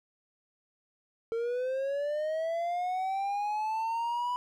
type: linear sweep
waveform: triangle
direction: up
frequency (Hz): 452.1 to 990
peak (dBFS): -27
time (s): 1.32-4.36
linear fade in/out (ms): 0
effects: none